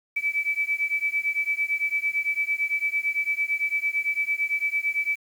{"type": "beating tone pair", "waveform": "sine", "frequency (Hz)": [2300, 2308.9], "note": ["D7", "D7"], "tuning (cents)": [-37, -30], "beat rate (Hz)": 8.9, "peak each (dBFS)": -26, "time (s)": [0.16, 5.16], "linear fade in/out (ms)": 10, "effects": ["8-bit"]}